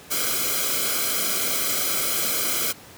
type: noise with comb filter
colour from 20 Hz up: white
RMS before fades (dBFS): -24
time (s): 0.1-2.73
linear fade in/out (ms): 20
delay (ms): 1.1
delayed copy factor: -1
effects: pink hiss -45 dBFS RMS until 2.97 s + high-pass 80 Hz 12 dB/octave